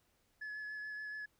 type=tone with vibrato; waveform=sine; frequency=1708 Hz; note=G#6; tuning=48 cents sharp; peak=-39 dBFS; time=0.41-1.26 s; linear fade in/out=10 ms; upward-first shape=triangle; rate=7 Hz; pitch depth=17 cents each way; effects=tanh soft clip ceiling -40 dBFS + pink hiss -75 dBFS RMS until 1.39 s